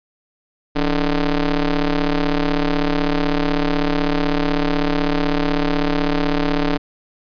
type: ring-modulated tone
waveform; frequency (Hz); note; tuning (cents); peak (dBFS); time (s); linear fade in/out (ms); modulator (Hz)
sawtooth; 151; D3; +48; -9; 0.75-6.78; 20; 133
effects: resampled to 11025 Hz